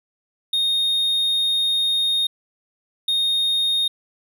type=tone pair in turn; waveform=triangle; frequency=3700 / 3700 Hz; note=A#7 / A#7; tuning=-14 / -14 cents; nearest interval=unison; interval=0 cents; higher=neither; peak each=-16 dBFS; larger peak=neither; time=0.53-2.27 / 3.08-3.88 s; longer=first; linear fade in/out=5 ms; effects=none